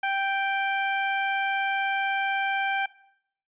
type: tone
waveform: 20% pulse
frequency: 784 Hz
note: G5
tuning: in tune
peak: -19 dBFS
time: 0.03-2.86 s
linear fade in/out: 5 ms
effects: noise-tail reverb RT60 0.7 s tail -19 dB re dry + resampled to 8000 Hz